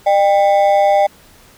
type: ring-modulated tone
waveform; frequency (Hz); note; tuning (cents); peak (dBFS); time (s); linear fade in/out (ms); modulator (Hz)
triangle; 698.5; F5; 0; -4; 0.06-1.07; 10; 95.1
effects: pink hiss -46 dBFS RMS until 1.57 s